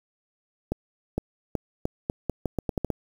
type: accelerating click train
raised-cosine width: 2 ms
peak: -12 dBFS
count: 12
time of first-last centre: 0.72-2.903 s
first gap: 460 ms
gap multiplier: 0.81
effects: 7-bit